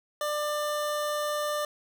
25% pulse tone, 595 Hz, D5, 22 cents sharp, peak -24 dBFS, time 0.21-1.65 s, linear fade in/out 2 ms, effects none

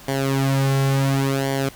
sawtooth tone with flanger, 136.1 Hz, C#3, 31 cents flat, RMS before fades -20 dBFS, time 0.08-1.69 s, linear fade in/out 5 ms, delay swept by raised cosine 0.77 to 3.27 ms, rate 0.7 Hz, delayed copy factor -0.75, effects pink hiss -43 dBFS RMS until 1.75 s

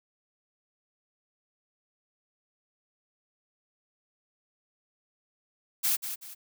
blue noise with echo, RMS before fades -26 dBFS, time 5.83-5.97 s, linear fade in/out 20 ms, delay 190 ms, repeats 2, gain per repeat -9 dB, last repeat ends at 6.35 s, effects none

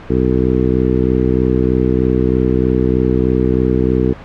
harmonic tone, 63.2 Hz, B1, 41 cents sharp, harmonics 1 / 2 / 3 / 4 / 5 / 6 / 7, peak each -19 / -19 / -19 / -19 / -19 / -19 / -19 dBFS, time 0.09-4.14 s, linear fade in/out 20 ms, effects pink hiss -34 dBFS RMS until 4.24 s + low-pass 2000 Hz 12 dB/octave

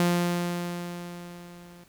sawtooth tone with level ramp, 174.61 Hz, F3, in tune, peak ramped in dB -16 to -44 dBFS, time 0-1.84 s, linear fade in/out 2 ms, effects pink hiss -59 dBFS RMS until 1.88 s

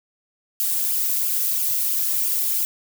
violet noise with flanger, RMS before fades -22 dBFS, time 0.6-2.65 s, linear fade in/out 0 ms, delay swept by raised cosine 0.5 to 2.3 ms, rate 3 Hz, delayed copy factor -0.55, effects none

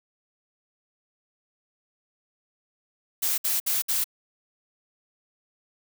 blue noise bursts, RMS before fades -25 dBFS, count 4, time 3.22-4.043 s, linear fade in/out 10 ms, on 160 ms, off 61 ms, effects none

